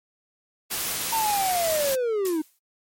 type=noise; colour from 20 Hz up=white; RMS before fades=-28 dBFS; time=0.7-1.96 s; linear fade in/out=20 ms
type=linear sweep; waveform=triangle; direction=down; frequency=921 to 299.2 Hz; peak=-20 dBFS; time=1.12-2.42 s; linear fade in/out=10 ms
type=noise with exponential decay; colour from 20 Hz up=blue; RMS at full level=-29 dBFS; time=2.25-2.59 s; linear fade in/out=5 ms; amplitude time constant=72 ms
effects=MP3 64 kbps